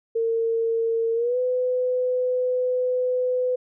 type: tone with pitch glide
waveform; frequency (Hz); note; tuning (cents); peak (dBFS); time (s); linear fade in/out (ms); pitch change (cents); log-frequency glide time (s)
sine; 456 to 503; A#4 to B4; -38 to +32; -20; 0.15-3.56; 10; +170; 1.14-1.38
effects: none

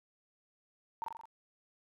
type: tone with echo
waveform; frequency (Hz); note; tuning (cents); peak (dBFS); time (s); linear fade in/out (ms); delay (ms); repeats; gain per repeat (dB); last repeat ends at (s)
sine; 912; A#5; -38; -34; 1.02-1.04; 0; 43; 5; -3; 1.255
effects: none

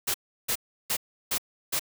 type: noise bursts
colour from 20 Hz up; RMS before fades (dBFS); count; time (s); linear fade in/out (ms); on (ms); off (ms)
white; -27; 5; 0.07-1.795; 10; 73; 340
effects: none

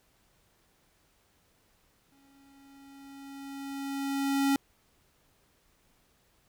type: tone with exponential growth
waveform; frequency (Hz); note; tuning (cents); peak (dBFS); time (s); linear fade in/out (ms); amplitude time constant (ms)
square; 276; C#4; -7; -23; 2.12-4.56; 1; 530
effects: pink hiss -68 dBFS RMS until 6.48 s

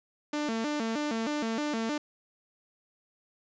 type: tone with vibrato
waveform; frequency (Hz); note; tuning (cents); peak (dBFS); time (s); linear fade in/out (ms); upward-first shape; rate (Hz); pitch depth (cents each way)
sawtooth; 258.9; C4; -18; -25; 0.33-1.98; 5; square; 3.2; 240
effects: resampled to 16000 Hz + 11-bit

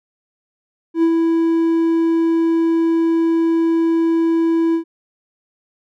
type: tone with ADSR envelope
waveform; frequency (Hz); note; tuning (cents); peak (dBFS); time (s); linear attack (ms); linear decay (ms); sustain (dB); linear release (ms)
triangle; 330; E4; +2; -8; 0.94-4.84; 89; 65; -3; 97
effects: none

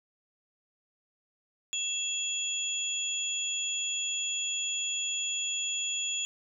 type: tone cluster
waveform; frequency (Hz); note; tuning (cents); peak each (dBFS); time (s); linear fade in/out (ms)
sine; 2691 / 3327 / 6960; E7 / G#7 / A8; +35 / +2 / -20; -37 / -33 / -33; 1.73-6.25; 0
effects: none

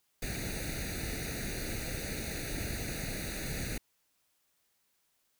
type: noise with comb filter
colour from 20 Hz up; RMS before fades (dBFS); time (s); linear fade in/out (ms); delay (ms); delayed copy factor
pink; -37; 0.22-3.78; 5; 0.47; +1
effects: white hiss -75 dBFS RMS until 5.39 s

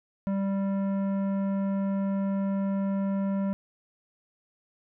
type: tone with tanh clipping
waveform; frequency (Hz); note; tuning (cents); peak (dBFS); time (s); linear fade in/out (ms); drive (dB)
sine; 196; G3; 0; -27; 0.27-3.53; 0; 13
effects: none

